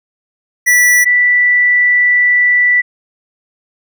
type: tone pair in turn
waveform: square / sine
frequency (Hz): 1960 / 1968.4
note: B6 / B6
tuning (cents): -14 / -6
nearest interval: unison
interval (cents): 8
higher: second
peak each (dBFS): -7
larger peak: neither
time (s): 0.66-1.05 / 1.05-2.82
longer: second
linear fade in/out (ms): 20
effects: none